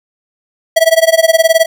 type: tone with tremolo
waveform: square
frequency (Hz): 653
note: E5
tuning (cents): -17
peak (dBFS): -4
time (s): 0.76-1.66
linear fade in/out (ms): 10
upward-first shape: sine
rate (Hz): 19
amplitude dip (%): 95
effects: none